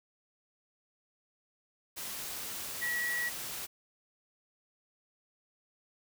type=tone in noise; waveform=sine; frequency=1928 Hz; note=B6; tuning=42 cents flat; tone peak=-31 dBFS; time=2.81-3.3 s; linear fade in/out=20 ms; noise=white; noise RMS=-40 dBFS; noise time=1.96-3.67 s; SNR=+6 dB; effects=none